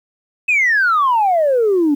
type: exponential sweep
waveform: sine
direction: down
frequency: 2595 to 277.2 Hz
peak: -10 dBFS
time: 0.48-1.95 s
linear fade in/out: 10 ms
effects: tanh soft clip ceiling -8 dBFS + 8-bit